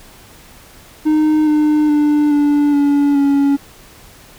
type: tone with pitch steps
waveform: triangle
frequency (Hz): 307.8 / 302.2 / 296.6 / 291.2 / 285.9 / 280.6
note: D#4 / D4 / D4 / D4 / D4 / C#4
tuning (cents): -19 / +50 / +17 / -15 / -46 / +21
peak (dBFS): -8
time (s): 1.05-3.57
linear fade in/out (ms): 20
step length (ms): 420
effects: pink hiss -42 dBFS RMS until 4.38 s

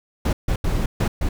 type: noise bursts at uneven times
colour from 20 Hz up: brown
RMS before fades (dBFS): -20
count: 5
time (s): 0.25-0.33 / 0.48-0.56 / 0.64-0.86 / 1-1.08 / 1.21-1.29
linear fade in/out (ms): 5
effects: none

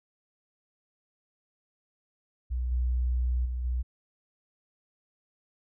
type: tone with level steps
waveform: sine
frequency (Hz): 61.74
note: B1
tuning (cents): 0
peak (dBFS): -27 / -24 / -29 / -26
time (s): 2.5-3.83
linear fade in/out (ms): 20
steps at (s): 2.71 / 3.45 / 3.64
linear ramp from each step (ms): 10
effects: none

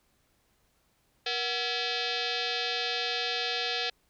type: tone with frequency modulation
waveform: sine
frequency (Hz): 475.3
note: A#4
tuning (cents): +34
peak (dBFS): -28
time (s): 1.26-3.9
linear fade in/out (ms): 5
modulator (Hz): 609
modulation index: 7
effects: pink hiss -70 dBFS RMS until 4.09 s

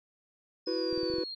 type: exponential sweep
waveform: sine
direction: down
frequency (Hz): 5100 to 4186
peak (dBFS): -37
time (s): 0.66-1.35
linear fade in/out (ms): 10
type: chord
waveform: triangle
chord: E suspended second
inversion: none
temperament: equal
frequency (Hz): 329.6 / 370 / 493.9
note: E4 / F#4 / B4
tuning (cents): 0 / 0 / 0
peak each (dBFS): -32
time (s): 0.67-1.24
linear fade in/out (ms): 5
type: clicks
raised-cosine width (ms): 3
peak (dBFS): -32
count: 6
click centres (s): 0.928 / 0.977 / 1.032 / 1.101 / 1.139 / 1.184
effects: none

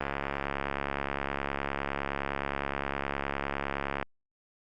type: click train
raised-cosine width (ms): 0.5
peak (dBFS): -15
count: 281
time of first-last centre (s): 0.01-4.027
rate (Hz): 69.7
effects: Opus 32 kbps

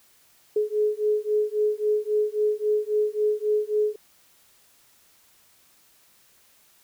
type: beating tone pair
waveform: sine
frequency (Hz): 421.5 / 425.2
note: G#4 / G#4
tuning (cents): +26 / +41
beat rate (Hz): 3.7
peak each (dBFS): -24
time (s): 0.56-3.96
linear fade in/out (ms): 5
effects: white hiss -59 dBFS RMS until 6.83 s

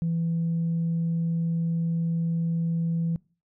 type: tone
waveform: sine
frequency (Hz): 166.4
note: E3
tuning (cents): +17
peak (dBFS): -22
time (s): 0.02-3.16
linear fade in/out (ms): 0
effects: noise-tail reverb RT60 0.4 s tail -25 dB re dry + tanh soft clip ceiling -20 dBFS

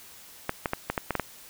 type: clicks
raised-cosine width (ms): 0.5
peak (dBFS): -11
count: 8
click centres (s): 0.494 / 0.658 / 0.734 / 0.9 / 0.978 / 1.107 / 1.153 / 1.197
effects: white hiss -49 dBFS RMS until 1.49 s

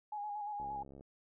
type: tone with vibrato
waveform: sine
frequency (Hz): 830.6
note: G#5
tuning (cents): 0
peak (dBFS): -38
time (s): 0.12-0.83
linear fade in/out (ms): 5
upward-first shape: square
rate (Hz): 8.6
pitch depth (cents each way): 30
type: click train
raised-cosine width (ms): 2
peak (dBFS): -40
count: 29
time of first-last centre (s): 0.6-1.009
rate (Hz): 68.4
effects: none

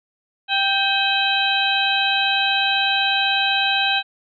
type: harmonic tone with a mistuned harmonic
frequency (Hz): 784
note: G5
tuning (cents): 0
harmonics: 1 / 2 / 3 / 4 / 5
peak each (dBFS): -23 / -23 / -23 / -23 / -23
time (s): 0.48-4.03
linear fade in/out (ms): 50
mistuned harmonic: 3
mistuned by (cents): +140
effects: none

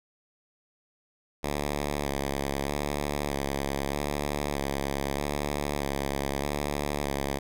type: tone with vibrato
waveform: 5% pulse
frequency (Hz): 71.1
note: C#2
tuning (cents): +45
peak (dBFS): -17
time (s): 1.43-7.39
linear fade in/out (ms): 10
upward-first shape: square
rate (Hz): 0.8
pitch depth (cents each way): 36
effects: none

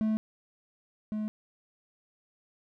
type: tone pair in turn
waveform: triangle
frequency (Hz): 217.6 / 213.9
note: A3 / A3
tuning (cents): -19 / -49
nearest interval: unison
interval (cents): 30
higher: first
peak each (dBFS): -23 / -28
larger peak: first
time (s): 0.01-0.17 / 1.12-1.28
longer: neither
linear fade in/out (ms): 0
effects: none

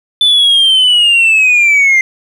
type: linear sweep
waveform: sine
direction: down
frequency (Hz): 3520 to 2080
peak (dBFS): -3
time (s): 0.21-2.01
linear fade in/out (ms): 2
effects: tanh soft clip ceiling -4 dBFS + 7-bit

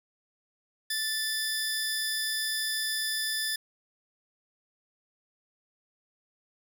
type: tone pair together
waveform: 20% pulse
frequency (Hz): 1760 / 4967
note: A6 / D#8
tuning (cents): 0 / -4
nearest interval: octave + tritone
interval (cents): 1796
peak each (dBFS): -26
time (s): 0.9-3.56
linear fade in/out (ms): 5
effects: none

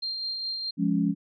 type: tone with tremolo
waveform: sine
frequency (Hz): 4186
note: C8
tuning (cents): 0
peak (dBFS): -28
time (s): 0.02-0.71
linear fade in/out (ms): 10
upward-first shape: sine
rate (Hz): 4.8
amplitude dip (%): 30
type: chord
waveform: sine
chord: Db major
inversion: first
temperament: equal with one note detuned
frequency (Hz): 174.61 / 207.7 / 278.3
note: F3 / Ab3 / Db4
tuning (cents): 0 / 0 / +7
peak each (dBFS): -26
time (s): 0.77-1.15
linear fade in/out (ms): 50
effects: none

